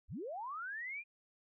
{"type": "linear sweep", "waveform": "sine", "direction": "up", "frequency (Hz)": [30.87, 2458], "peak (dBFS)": -40, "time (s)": [0.08, 1.04], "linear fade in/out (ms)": 50, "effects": []}